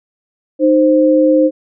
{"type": "tone pair together", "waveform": "sine", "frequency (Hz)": [308, 523.3], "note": ["D#4", "C5"], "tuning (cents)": [-17, 0], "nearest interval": "major sixth", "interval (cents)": 917, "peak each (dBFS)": -10, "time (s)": [0.59, 1.51], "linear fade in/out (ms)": 50, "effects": []}